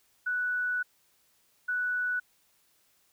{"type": "tone pair in turn", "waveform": "sine", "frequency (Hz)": [1480, 1480], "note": ["F#6", "F#6"], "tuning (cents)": [0, 0], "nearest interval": "unison", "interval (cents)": 0, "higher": "neither", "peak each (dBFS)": -27, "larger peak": "neither", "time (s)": [[0.26, 0.83], [1.68, 2.2]], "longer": "first", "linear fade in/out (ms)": 10, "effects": ["white hiss -68 dBFS RMS until 3.12 s"]}